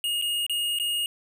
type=tone with dropouts; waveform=square; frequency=2858 Hz; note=F7; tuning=39 cents sharp; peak=-25 dBFS; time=0.04-1.06 s; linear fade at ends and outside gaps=1 ms; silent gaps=0.215-0.222 / 0.465-0.496 / 0.787-0.798 s; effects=none